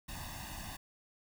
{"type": "noise with comb filter", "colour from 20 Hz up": "pink", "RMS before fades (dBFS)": -44, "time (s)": [0.08, 0.77], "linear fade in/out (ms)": 10, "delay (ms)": 1.1, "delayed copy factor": 0.95, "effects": []}